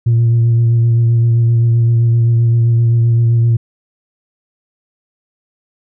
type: tone with vibrato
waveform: sine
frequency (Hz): 116.54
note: A#2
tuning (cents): 0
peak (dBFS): -6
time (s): 0.06-3.57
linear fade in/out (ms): 10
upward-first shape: sine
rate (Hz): 7.7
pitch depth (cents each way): 19
effects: tanh soft clip ceiling -6 dBFS